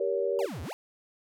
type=chord; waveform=sine; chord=G diminished; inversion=none; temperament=just; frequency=392 / 470.4 / 564.5 Hz; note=G4 / Bb4 / Db5; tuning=0 / +16 / +31 cents; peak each=-30 dBFS; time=0-0.46 s; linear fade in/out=5 ms
type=exponential two-way sweep; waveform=square; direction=down then up; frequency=987.8 to 71.7 to 987.8 Hz; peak=-36 dBFS; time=0.39-0.73 s; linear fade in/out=0 ms; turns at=0.62 s
effects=none